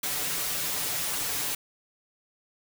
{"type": "noise with comb filter", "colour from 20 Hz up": "white", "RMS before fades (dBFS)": -30, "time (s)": [0.03, 1.55], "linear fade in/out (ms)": 5, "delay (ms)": 6.8, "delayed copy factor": 0.7, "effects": []}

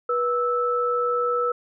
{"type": "tone pair together", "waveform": "sine", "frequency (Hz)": [486.2, 1313], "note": ["B4", "E6"], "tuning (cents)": [-27, -7], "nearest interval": "octave + perfect fourth", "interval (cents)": 1720, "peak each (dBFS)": -23, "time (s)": [0.09, 1.52], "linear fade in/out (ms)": 5, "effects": []}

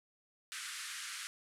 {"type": "band-pass noise", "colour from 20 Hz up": "pink", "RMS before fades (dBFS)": -44, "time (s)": [0.52, 1.27], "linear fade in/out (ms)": 0, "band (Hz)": [1300, 11000], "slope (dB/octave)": 48, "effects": []}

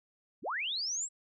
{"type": "linear sweep", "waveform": "sine", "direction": "up", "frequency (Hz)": [103.83, 7870], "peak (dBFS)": -32, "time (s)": [0.42, 1.09], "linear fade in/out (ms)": 50, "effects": []}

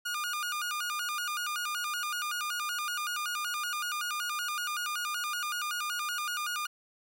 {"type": "tone with vibrato", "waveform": "sawtooth", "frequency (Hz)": 1318.5, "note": "E6", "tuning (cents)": 0, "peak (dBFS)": -28, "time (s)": [0.05, 6.67], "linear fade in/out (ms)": 10, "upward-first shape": "square", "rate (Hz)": 5.3, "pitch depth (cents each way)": 150, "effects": []}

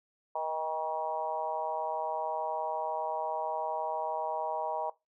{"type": "harmonic tone with a mistuned harmonic", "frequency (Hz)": 159.1, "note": "D#3", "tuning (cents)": 39, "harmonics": [3, 4, 5, 6, 7], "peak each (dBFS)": [-43, -36, -36, -34, -45], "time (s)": [0.35, 4.9], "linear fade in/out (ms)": 5, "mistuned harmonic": 4, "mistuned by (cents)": -23, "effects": ["noise-tail reverb RT60 0.2 s tail -19 dB re dry"]}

